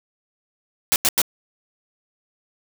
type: noise bursts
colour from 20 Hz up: white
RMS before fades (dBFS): -17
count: 3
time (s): 0.92-1.217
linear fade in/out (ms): 0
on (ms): 39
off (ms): 90
effects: none